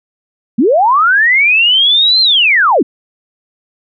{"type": "linear two-way sweep", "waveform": "sine", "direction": "up then down", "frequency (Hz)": [196.8, 4198, 196.8], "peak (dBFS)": -6, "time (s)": [0.58, 2.83], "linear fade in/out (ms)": 10, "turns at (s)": 2.21, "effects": []}